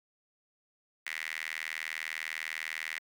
sawtooth tone with high-pass filter, 80 Hz, D#2, 49 cents sharp, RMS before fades -38 dBFS, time 1.06-2.99 s, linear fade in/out 5 ms, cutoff 2000 Hz, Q 5.8, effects none

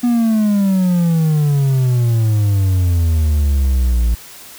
triangle exponential sweep, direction down, 245.2 to 56 Hz, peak -9 dBFS, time 0.03-4.15 s, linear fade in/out 10 ms, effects white hiss -37 dBFS RMS until 4.58 s

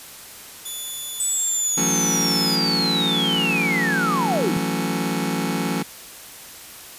10% pulse tone, 3476 Hz, A7, 22 cents flat, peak -21 dBFS, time 0.65-2.56 s, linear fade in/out 10 ms
sine linear sweep, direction down, 8040 to 150 Hz, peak -20 dBFS, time 1.2-4.57 s, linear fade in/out 2 ms
sawtooth chord, F# minor seventh, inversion third, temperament just, 166.5 / 185 / 222 / 277.5 Hz, E3 / F#3 / A3 / C#4, +18 / 0 / +16 / +2 cents, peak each -23 dBFS, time 1.77-5.83 s, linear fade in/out 10 ms
effects white hiss -40 dBFS RMS until 6.98 s + resampled to 32000 Hz

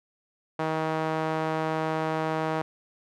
sawtooth tone with band-pass filter, 158.4 Hz, D#3, 31 cents sharp, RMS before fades -28 dBFS, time 0.59-2.62 s, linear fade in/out 5 ms, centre 820 Hz, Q 1, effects none

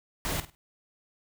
pink noise with echo, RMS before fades -31 dBFS, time 0.25-0.4 s, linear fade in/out 0 ms, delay 50 ms, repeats 3, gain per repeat -12 dB, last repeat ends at 0.55 s, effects none

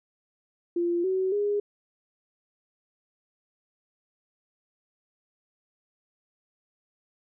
sine tone with pitch steps, 345.4 / 376.7 / 410.8 Hz, F4 / F#4 / G#4, -19 / +31 / -19 cents, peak -23 dBFS, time 0.76-1.6 s, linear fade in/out 5 ms, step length 280 ms, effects none

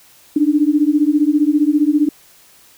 sine beating tone pair, 290 / 305 Hz, D4 / D#4, -22 / -34 cents, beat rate 15 Hz, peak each -14 dBFS, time 0.36-2.09 s, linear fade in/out 5 ms, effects white hiss -48 dBFS RMS until 2.77 s

